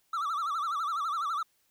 triangle tone with vibrato, 1244.5 Hz, D#6, in tune, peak -27 dBFS, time 0.13-1.43 s, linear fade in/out 5 ms, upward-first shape sine, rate 12 Hz, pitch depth 160 cents each way, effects white hiss -71 dBFS RMS until 1.7 s

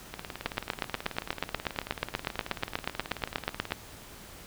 two click trains, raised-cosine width 0.3 ms, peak -20 / -11 dBFS, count 67 / 28, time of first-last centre 0.14-3.708 / 0.46-3.721 s, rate 18.5 / 8.28 Hz, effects pink hiss -48 dBFS RMS until 4.46 s

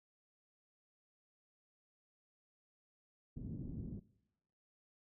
white low-pass noise, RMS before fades -45 dBFS, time 3.36-4 s, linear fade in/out 10 ms, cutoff 250 Hz, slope 24 dB/octave, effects noise-tail reverb RT60 0.9 s tail -21 dB re dry

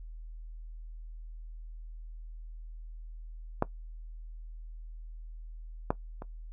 clicks, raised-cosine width 1 ms, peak -11 / -12 / -26 dBFS, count 3, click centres 3.624 / 5.905 / 6.221 s, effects noise-tail reverb RT60 0.1 s tail -18 dB re dry + added 40 Hz sine -41 dBFS peak until 6.52 s

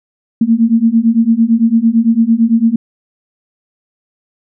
sine beating tone pair, 223.6 / 232.5 Hz, A3 / A#3, +28 / -4 cents, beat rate 8.9 Hz, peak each -11 / -10 dBFS, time 0.41-2.76 s, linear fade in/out 5 ms, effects none

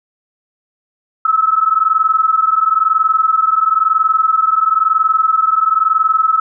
sine tone pair together, 1289 / 1310 Hz, E6 / E6, -39 / -11 cents, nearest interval unison, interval 28 cents, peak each -13 dBFS, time 1.25-6.4 s, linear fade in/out 5 ms, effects none

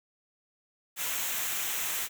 white noise with comb filter, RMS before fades -32 dBFS, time 0.96-2.09 s, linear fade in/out 50 ms, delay 0.21 ms, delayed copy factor -0.55, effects none

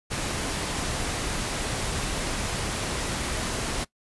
pink noise, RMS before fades -29 dBFS, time 0.1-3.85 s, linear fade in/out 20 ms, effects noise-tail reverb RT60 0.1 s tail -20 dB re dry + resampled to 24000 Hz

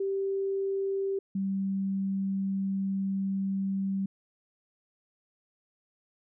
sine tone pair in turn, 390.5 / 194.24 Hz, G4 / G3, -7 / -16 cents, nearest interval octave, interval 1209 cents, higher first, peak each -27 dBFS, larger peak neither, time 0-1.19 / 1.35-4.06 s, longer second, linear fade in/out 5 ms, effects none

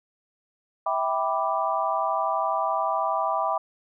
sine chord, E minor seventh, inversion none, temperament equal with one note detuned, 652.1 / 784 / 987.8 / 1174.7 Hz, E5 / G5 / B5 / D6, -19 / 0 / 0 / 0 cents, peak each -28 dBFS, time 0.86-3.58 s, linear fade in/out 5 ms, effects none

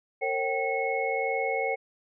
sine tone cluster, 457.8 / 540 / 771 / 2185 Hz, A#4 / C#5 / G5 / C#7, -31 / -45 / -29 / -26 cents, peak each -31 dBFS, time 0.21-1.76 s, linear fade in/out 20 ms, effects none

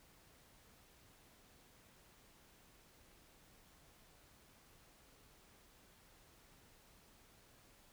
silence, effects pink hiss -66 dBFS RMS until 7.92 s

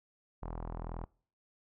sawtooth tone with low-pass filter, 41.2 Hz, E1, in tune, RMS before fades -41 dBFS, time 0.42-1.05 s, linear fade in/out 10 ms, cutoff 970 Hz, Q 2.5, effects noise-tail reverb RT60 0.5 s tail -25 dB re dry

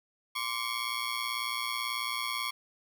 15% pulse ring-modulated tone, 1102 Hz, C#6, 11 cents flat, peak -22 dBFS, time 0.35-2.51 s, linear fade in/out 10 ms, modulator 59.1 Hz, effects none

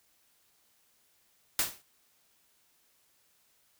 white noise with exponential decay, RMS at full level -24 dBFS, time 1.59-1.82 s, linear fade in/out 2 ms, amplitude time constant 48 ms, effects white hiss -69 dBFS RMS until 3.79 s

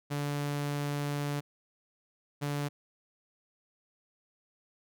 sawtooth tone pair in turn, 144.6 / 144.6 Hz, D3 / D3, -27 / -27 cents, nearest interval unison, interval 0 cents, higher neither, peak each -27 dBFS, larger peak neither, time 0.1-1.41 / 2.41-2.69 s, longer first, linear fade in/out 20 ms, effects none

